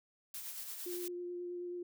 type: noise with tremolo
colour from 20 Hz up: blue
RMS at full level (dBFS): -43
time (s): 0.34-1.08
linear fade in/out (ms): 2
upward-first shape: sine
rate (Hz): 8.8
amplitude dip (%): 40
type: tone with vibrato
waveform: sine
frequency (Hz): 353.1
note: F4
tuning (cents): +19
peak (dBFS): -39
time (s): 0.86-1.83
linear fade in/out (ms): 5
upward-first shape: sine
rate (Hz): 9.3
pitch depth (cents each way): 11
effects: none